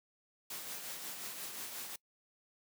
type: noise with tremolo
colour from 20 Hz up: white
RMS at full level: -42 dBFS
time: 0.5-1.96 s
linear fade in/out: 5 ms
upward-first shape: triangle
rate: 5.6 Hz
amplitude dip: 45%
effects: noise-tail reverb RT60 0.1 s tail -24 dB re dry + high-pass 150 Hz 12 dB/octave